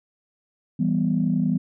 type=chord; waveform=sine; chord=E minor; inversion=none; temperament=equal; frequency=164.81 / 196 / 246.9 Hz; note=E3 / G3 / B3; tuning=0 / 0 / 0 cents; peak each=-23 dBFS; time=0.79-1.58 s; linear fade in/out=10 ms; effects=tanh soft clip ceiling -10 dBFS